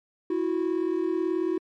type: tone pair together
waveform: triangle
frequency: 328.3 / 366.7 Hz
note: E4 / F#4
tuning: -7 / -15 cents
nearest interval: major second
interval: 192 cents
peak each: -24 dBFS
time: 0.3-1.58 s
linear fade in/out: 5 ms
effects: tanh soft clip ceiling -15 dBFS + MP3 48 kbps